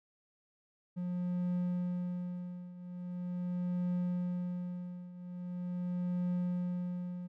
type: tone with tremolo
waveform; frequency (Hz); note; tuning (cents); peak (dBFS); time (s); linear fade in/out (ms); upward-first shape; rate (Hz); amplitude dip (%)
triangle; 178.3; F3; +36; -28; 0.96-7.28; 20; triangle; 0.42; 85
effects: none